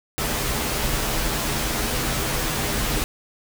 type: noise with comb filter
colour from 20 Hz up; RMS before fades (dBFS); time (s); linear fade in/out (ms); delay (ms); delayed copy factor
pink; -24; 0.18-3.04; 0; 11; -0.7
effects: none